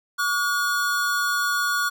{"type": "tone pair together", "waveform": "square", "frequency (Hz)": [1144, 1441.3], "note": ["D6", "F#6"], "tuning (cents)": [-46, -46], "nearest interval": "major third", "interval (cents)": 400, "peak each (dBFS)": [-27, -23], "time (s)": [0.18, 1.9], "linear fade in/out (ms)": 20, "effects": []}